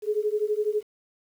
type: beating tone pair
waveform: sine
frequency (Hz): 416.7 / 428.7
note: G#4 / A4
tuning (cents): +6 / -45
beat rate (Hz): 12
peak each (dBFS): -26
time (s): 0.02-0.83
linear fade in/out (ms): 50
effects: 9-bit